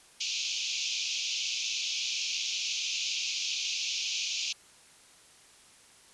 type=band-pass noise; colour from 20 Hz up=pink; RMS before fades=-33 dBFS; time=0.2-4.53 s; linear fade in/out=10 ms; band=2400 to 6800 Hz; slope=96 dB/octave; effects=white hiss -57 dBFS RMS until 6.13 s + resampled to 24000 Hz